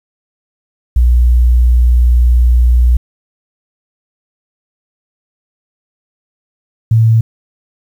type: tone pair in turn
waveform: sine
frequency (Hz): 60.5 / 112.67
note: B1 / A2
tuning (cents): -35 / +42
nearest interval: major seventh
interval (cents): 1077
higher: second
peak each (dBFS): -5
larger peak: neither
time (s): 0.96-2.97 / 6.91-7.21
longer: first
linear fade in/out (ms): 5
effects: 7-bit